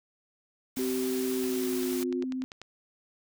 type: noise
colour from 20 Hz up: white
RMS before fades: -39 dBFS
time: 0.76-2.04 s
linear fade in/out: 10 ms
type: tone with vibrato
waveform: sine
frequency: 258.6 Hz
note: C4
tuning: 20 cents flat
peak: -30 dBFS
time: 0.77-2.44 s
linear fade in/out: 0 ms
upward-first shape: sine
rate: 17 Hz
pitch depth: 8 cents each way
type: tone with pitch glide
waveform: sine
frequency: 383.1 to 357.4 Hz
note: G4 to F4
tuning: -40 to +40 cents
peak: -30 dBFS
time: 0.79-2.24 s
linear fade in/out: 2 ms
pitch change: -120 cents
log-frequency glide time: 1.35-2.01 s
type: click train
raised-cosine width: 0.2 ms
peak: -25 dBFS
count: 13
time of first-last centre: 1.44-2.616 s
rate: 10.2 Hz
effects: none